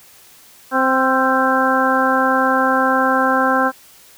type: harmonic tone with a mistuned harmonic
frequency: 261.6 Hz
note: C4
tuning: in tune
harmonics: 1 / 2 / 3 / 4 / 5 / 6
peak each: -20 / -20 / -20 / -20 / -20 / -20 dBFS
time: 0.71-3.72 s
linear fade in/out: 50 ms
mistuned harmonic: 5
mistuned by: +37 cents
effects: white hiss -46 dBFS RMS until 4.17 s